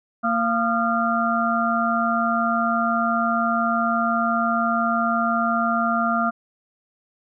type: harmonic tone with a mistuned harmonic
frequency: 230 Hz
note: A#3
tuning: 23 cents flat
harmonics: 1 / 3 / 5 / 6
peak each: -24 / -24 / -24 / -24 dBFS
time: 0.23-6.31 s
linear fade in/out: 20 ms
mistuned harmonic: 5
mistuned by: +94 cents
effects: none